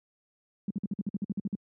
sine tone bursts, 200 Hz, G3, 35 cents sharp, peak -27 dBFS, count 12, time 0.68-1.552 s, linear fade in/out 2 ms, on 25 ms, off 52 ms, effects high-pass 100 Hz 12 dB/octave

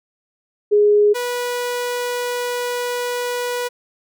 sine / sawtooth tone pair in turn, 415.3 / 488.8 Hz, G#4 / B4, 0 / -18 cents, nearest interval minor third, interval 282 cents, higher second, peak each -10 / -17 dBFS, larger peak first, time 0.71-1.14 / 1.14-3.69 s, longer second, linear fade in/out 20 ms, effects none

